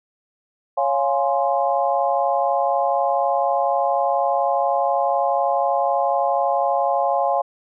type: chord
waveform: sine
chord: Db major seventh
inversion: none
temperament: equal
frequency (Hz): 554.4 / 698.5 / 830.6 / 1046.5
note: Db5 / F5 / Ab5 / C6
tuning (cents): 0 / 0 / 0 / 0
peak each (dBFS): -22 / -21 / -22 / -26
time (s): 0.77-7.42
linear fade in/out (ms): 10
effects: none